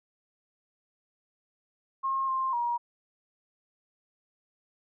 sine tone with pitch steps, 1073 / 1055 / 952 Hz, C6 / C6 / A#5, +43 / +14 / +36 cents, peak -26 dBFS, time 2.03-2.78 s, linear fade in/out 20 ms, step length 250 ms, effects none

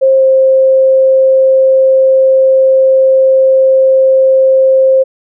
sine tone with pitch glide, 532 to 528.6 Hz, C5 to C5, +29 to +18 cents, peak -4 dBFS, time 0.01-5.04 s, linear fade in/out 20 ms, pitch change -11 cents, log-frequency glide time 0.18-0.23 s, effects none

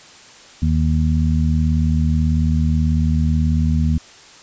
harmonic tone, 78.3 Hz, D#2, 11 cents sharp, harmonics 1 / 2 / 3, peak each -16 / -19 / -21 dBFS, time 0.62-3.98 s, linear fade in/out 5 ms, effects white hiss -43 dBFS RMS until 4.42 s + resampled to 16000 Hz

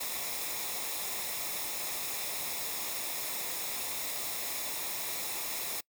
white noise with comb filter, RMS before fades -36 dBFS, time 0-5.81 s, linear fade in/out 10 ms, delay 0.66 ms, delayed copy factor -0.55, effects noise-tail reverb RT60 0.1 s tail -25 dB re dry

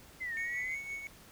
sine linear two-way sweep, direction down then up, 2093 to 1800 to 2093 Hz, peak -35 dBFS, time 0.2-0.76 s, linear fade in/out 20 ms, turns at 0.35 s
triangle tone with tremolo, 2217 Hz, C#7, in tune, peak -34 dBFS, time 0.37-1.07 s, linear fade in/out 0 ms, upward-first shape triangle, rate 5.8 Hz, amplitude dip 60%
effects pink hiss -56 dBFS RMS until 1.31 s

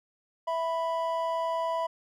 triangle tone pair together, 658.7 / 989 Hz, E5 / B5, -1 / +2 cents, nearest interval perfect fifth, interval 703 cents, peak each -28 dBFS, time 0.47-1.87 s, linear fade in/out 10 ms, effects none

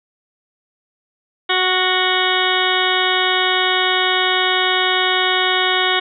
harmonic tone with a mistuned harmonic, 370 Hz, F#4, in tune, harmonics 1 / 2 / 3 / 4 / 5 / 6 / 8 / 9 / 10, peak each -23 / -23 / -23 / -23 / -23 / -23 / -23 / -23 / -23 dBFS, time 1.49-6 s, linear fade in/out 10 ms, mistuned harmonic 4, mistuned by -16 cents, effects none

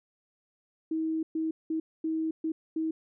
sine tone bursts at uneven times, 319.6 Hz, D#4, 47 cents sharp, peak -27 dBFS, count 6, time 0.91-1.23 / 1.35-1.51 / 1.7-1.8 / 2.04-2.31 / 2.44-2.52 / 2.76-2.91 s, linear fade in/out 5 ms, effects none

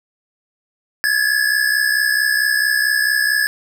square tone pair together, 1661.2 / 1725.7 Hz, G#6 / A6, 0 / -34 cents, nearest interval minor second, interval 66 cents, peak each -18 dBFS, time 1.04-3.47 s, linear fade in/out 0 ms, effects none

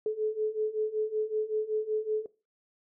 sine beating tone pair, 428.2 / 433.5 Hz, A4 / A4, -47 / -26 cents, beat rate 5.3 Hz, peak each -32 / -30 dBFS, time 0.06-2.26 s, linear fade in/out 2 ms, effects noise-tail reverb RT60 0.3 s tail -19 dB re dry

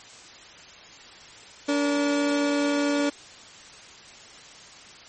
30% pulse tone pair together, 287.8 / 466.2 Hz, D4 / A#4, -35 / 0 cents, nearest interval minor sixth, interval 835 cents, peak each -19 / -30 dBFS, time 1.68-3.1 s, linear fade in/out 10 ms, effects white hiss -46 dBFS RMS until 5.08 s + MP3 32 kbps

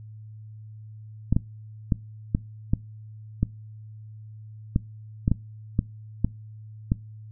clicks, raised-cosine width 5 ms, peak -8 dBFS, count 12, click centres 1.326 / 1.365 / 1.922 / 2.349 / 2.735 / 3.43 / 4.761 / 5.279 / 5.316 / 5.791 / 6.246 / 6.919 s, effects noise-tail reverb RT60 0.3 s tail -23 dB re dry + added 108 Hz sine -40 dBFS peak until 7.31 s

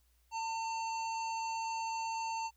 harmonic tone, 902 Hz, A5, 43 cents sharp, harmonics 1 / 3 / 5 / 7 / 8, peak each -35 / -45 / -49 / -52 / -53 dBFS, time 0.31-2.51 s, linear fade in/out 50 ms, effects added 60 Hz sine -68 dBFS peak until 2.56 s + white hiss -75 dBFS RMS until 2.56 s

